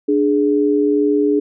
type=tone pair together; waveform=sine; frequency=294.6 / 416.9 Hz; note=D4 / G#4; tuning=+6 / +7 cents; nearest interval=tritone; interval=601 cents; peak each=-15 dBFS; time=0.08-1.4 s; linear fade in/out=10 ms; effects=none